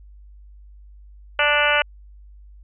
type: harmonic tone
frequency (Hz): 293.7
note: D4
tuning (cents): 0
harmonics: 2 / 3 / 4 / 5 / 6 / 7 / 8 / 9 / 10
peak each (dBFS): -23 / -26 / -26 / -21 / -27 / -26 / -25 / -24 / -25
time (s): 1.39-1.82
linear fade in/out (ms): 2
effects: added 50 Hz sine -42 dBFS peak until 2.63 s